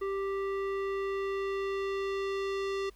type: tone with low-pass filter sweep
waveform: square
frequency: 392 Hz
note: G4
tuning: in tune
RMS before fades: -33 dBFS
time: 0.01-2.9 s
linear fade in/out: 10 ms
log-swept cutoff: 1600 to 4600 Hz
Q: 0.99
effects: added 50 Hz sine -55 dBFS peak until 2.95 s + pink hiss -65 dBFS RMS until 2.95 s